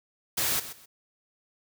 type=noise with echo; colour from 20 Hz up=white; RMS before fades=-27 dBFS; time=0.37-0.6 s; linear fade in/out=10 ms; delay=130 ms; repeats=2; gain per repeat=-13 dB; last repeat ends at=0.86 s; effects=none